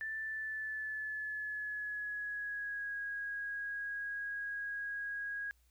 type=tone with pitch glide; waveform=sine; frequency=1765 to 1646.8 Hz; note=A6 to G#6; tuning=+5 to -15 cents; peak=-37 dBFS; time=0.01-5.51 s; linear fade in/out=0 ms; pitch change=-120 cents; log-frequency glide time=0.21-2.96 s; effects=added 60 Hz sine -67 dBFS peak until 5.7 s + white hiss -75 dBFS RMS until 5.7 s